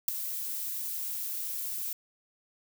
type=noise with ADSR envelope; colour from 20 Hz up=violet; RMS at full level=-21 dBFS; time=0.08-1.93 s; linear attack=5 ms; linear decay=4 ms; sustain=-14 dB; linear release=3 ms; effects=none